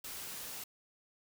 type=noise; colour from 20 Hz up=white; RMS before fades=-44 dBFS; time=0.04-0.64 s; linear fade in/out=5 ms; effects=none